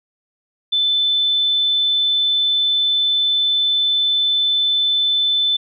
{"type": "tone", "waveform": "sine", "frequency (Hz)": 3520, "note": "A7", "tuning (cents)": 0, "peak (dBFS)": -14, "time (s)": [0.72, 5.57], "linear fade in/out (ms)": 10, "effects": []}